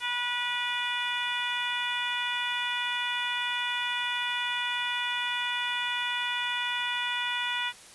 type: harmonic tone with a mistuned harmonic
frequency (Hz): 486.6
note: B4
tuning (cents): -26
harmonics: 2 / 3 / 4 / 5 / 6 / 7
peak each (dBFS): -35 / -35 / -35 / -35 / -35 / -35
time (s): 0-7.73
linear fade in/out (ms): 50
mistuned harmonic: 7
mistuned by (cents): +28
effects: white hiss -50 dBFS RMS until 7.94 s + resampled to 24000 Hz